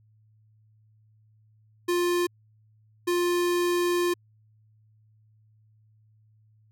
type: tone bursts at uneven times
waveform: square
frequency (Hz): 351.3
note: F4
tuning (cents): +10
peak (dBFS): -23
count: 2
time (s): 1.88-2.27 / 3.07-4.14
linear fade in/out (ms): 10
effects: added 108 Hz sine -58 dBFS peak until 6.71 s